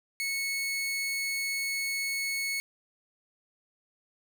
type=tone; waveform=sawtooth; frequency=2202 Hz; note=C#7; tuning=12 cents flat; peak=-26 dBFS; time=0.2-2.6 s; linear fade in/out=0 ms; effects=none